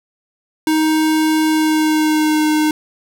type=tone with pitch glide; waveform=square; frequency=313.2 to 306.8 Hz; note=D#4 to D#4; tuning=+11 to -24 cents; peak=-13 dBFS; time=0.67-2.71 s; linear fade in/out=2 ms; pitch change=-35 cents; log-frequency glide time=1.49-2.47 s; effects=none